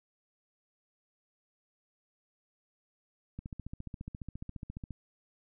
click train, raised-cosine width 5 ms, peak -28 dBFS, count 23, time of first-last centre 3.39-4.907 s, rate 14.5 Hz, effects none

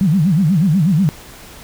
sine tone with vibrato, 172.5 Hz, F3, 21 cents flat, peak -10 dBFS, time 0.01-1.09 s, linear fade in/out 0 ms, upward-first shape sine, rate 8.2 Hz, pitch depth 280 cents each way, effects pink hiss -38 dBFS RMS until 1.63 s

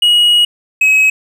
triangle tone pair in turn, 2900 / 2554 Hz, F#7 / D#7, -35 / +45 cents, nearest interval major second, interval 220 cents, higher first, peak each -5 dBFS, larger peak neither, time 0.02-0.45 / 0.81-1.1 s, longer first, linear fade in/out 5 ms, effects none

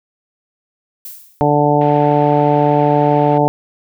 violet noise with exponential decay, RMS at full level -28 dBFS, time 1.05-1.56 s, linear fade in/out 1 ms, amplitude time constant 110 ms
harmonic tone, 146.83 Hz, D3, in tune, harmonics 1 / 2 / 3 / 4 / 5 / 6, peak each -17 / -17 / -17 / -17 / -17 / -17 dBFS, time 1.41-3.48 s, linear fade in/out 0 ms
white band-pass noise, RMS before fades -36 dBFS, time 1.81-3.38 s, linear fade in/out 2 ms, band 230 to 2600 Hz, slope 24 dB/octave
effects none

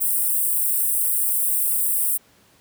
white high-pass noise, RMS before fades -21 dBFS, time 0-2.18 s, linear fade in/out 20 ms, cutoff 8200 Hz, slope 96 dB/octave, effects pink hiss -56 dBFS RMS until 2.6 s + high-pass 80 Hz 12 dB/octave

